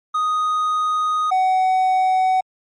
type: tone pair in turn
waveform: triangle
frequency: 1245 / 749.7 Hz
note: D#6 / F#5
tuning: +1 / +23 cents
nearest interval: major sixth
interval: 878 cents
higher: first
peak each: -15 / -12 dBFS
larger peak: second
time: 0.14-1.31 / 1.31-2.41 s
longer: first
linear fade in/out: 10 ms
effects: MP3 48 kbps